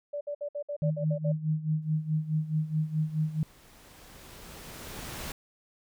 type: tone bursts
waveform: sine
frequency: 581 Hz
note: D5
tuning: 19 cents flat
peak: -31 dBFS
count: 9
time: 0.13-1.322 s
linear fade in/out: 10 ms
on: 80 ms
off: 59 ms
type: tone with tremolo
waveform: sine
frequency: 155.56 Hz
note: D#3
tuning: in tune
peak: -23 dBFS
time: 0.82-3.43 s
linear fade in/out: 0 ms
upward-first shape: sine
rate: 4.7 Hz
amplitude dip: 80%
type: noise with exponential growth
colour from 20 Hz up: pink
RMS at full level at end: -37 dBFS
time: 1.82-5.32 s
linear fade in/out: 2 ms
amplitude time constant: 760 ms
effects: none